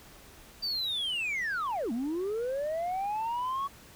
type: linear two-way sweep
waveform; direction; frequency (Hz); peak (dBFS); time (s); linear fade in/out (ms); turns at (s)
sine; down then up; 4699 to 217.4 to 1127; -27; 0.62-3.68; 20; 1.92
effects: tanh soft clip ceiling -28 dBFS + pink hiss -53 dBFS RMS until 3.95 s